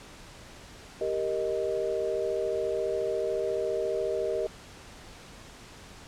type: chord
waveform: sine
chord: Eb major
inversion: first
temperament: equal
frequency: 392 / 466.2 / 622.3 Hz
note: G4 / Bb4 / Eb5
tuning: 0 / 0 / 0 cents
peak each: -31 dBFS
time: 1.01-4.47 s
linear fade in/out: 2 ms
effects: pink hiss -48 dBFS RMS until 6.07 s + low-pass 8000 Hz 12 dB/octave